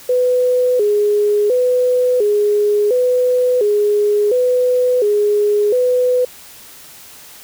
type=tone with vibrato; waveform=sine; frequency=455.4 Hz; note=A#4; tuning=40 cents flat; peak=-11 dBFS; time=0.09-6.25 s; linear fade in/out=5 ms; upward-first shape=square; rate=0.71 Hz; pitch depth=160 cents each way; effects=white hiss -39 dBFS RMS until 7.43 s